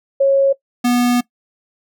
sine / square tone pair in turn, 548 / 244.1 Hz, C#5 / B3, -20 / -20 cents, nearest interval octave + major second, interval 1400 cents, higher first, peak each -9 / -13 dBFS, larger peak first, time 0.2-0.53 / 0.84-1.21 s, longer second, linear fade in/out 10 ms, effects noise-tail reverb RT60 0.1 s tail -20 dB re dry

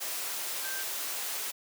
sine tone in noise, 1568 Hz, G6, in tune, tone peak -38 dBFS, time 0.63-0.84 s, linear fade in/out 20 ms, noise white, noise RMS -35 dBFS, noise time 0-1.52 s, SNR -6 dB, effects high-pass 400 Hz 12 dB/octave

